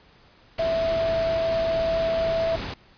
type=tone in noise; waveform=sine; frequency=658 Hz; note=E5; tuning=3 cents flat; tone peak=-21 dBFS; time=0.59-2.56 s; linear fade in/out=5 ms; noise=pink; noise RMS=-32 dBFS; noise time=0.58-2.74 s; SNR=+8 dB; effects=pink hiss -55 dBFS RMS until 2.97 s + resampled to 11025 Hz